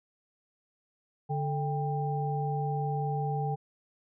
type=tone cluster; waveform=sine; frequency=145.8 / 439 / 793 Hz; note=D3 / A4 / G5; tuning=-12 / -4 / +20 cents; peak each=-30 / -37 / -33 dBFS; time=1.29-3.56 s; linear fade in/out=20 ms; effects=none